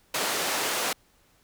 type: band-pass noise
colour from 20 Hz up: pink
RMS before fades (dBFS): -28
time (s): 0.14-0.93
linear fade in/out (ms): 5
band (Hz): 450 to 13000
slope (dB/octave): 12
effects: pink hiss -63 dBFS RMS until 1.43 s